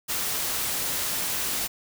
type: noise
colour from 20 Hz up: white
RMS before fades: -28 dBFS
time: 0.08-1.68 s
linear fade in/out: 20 ms
effects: none